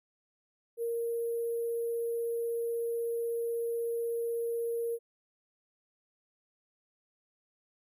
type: tone with sample-and-hold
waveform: sine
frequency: 466.2 Hz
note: A#4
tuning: in tune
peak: -30 dBFS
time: 0.77-4.99 s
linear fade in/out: 50 ms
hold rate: 11025 Hz
effects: none